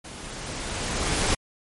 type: noise with level ramp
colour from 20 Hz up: pink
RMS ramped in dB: -40 to -22 dBFS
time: 0.04-1.35 s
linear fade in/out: 10 ms
effects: MP3 48 kbps